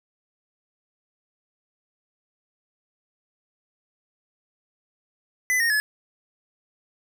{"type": "tone with pitch steps", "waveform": "square", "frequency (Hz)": [2008, 1852, 1708.1], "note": ["B6", "A#6", "G#6"], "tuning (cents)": [28, -12, 48], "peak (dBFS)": -20, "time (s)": [5.5, 5.8], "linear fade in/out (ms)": 0, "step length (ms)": 100, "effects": []}